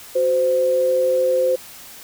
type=tone pair together; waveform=sine; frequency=370 / 517 Hz; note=F#4 / C5; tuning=0 / -21 cents; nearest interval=tritone; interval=579 cents; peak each=-25 / -15 dBFS; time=0.15-1.56 s; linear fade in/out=10 ms; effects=white hiss -40 dBFS RMS until 2.03 s